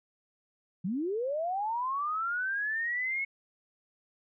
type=linear sweep; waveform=sine; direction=up; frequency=164.81 to 2202 Hz; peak=-29 dBFS; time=0.84-3.25 s; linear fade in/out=10 ms; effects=none